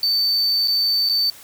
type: tone with dropouts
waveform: triangle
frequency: 4552 Hz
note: C#8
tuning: 45 cents sharp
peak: -15 dBFS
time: 0.03-1.3 s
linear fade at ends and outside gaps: 1 ms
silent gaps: 0.675-0.681 / 1.09-1.096 s
effects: white hiss -43 dBFS RMS until 1.43 s